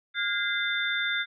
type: tone cluster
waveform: sine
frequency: 1415 / 1629 / 2059 / 3571 Hz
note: F6 / G#6 / C7 / A7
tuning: +22 / -34 / -28 / +25 cents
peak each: -31 dBFS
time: 0.14-1.26 s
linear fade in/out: 50 ms
effects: none